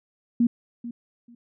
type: tone with echo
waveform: sine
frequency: 237 Hz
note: A#3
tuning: 29 cents sharp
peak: -16 dBFS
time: 0.4-0.47 s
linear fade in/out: 5 ms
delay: 440 ms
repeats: 2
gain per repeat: -15 dB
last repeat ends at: 1.35 s
effects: none